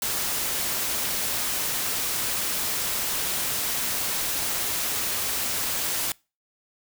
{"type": "noise", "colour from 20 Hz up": "white", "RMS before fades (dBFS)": -27, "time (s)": [0.02, 6.12], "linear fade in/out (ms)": 2, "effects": ["noise-tail reverb RT60 0.3 s tail -25 dB re dry"]}